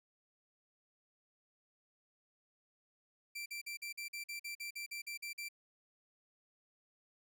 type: tone bursts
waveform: sawtooth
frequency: 2349 Hz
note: D7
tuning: in tune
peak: -38 dBFS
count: 14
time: 3.35-5.488 s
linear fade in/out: 10 ms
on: 110 ms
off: 46 ms
effects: none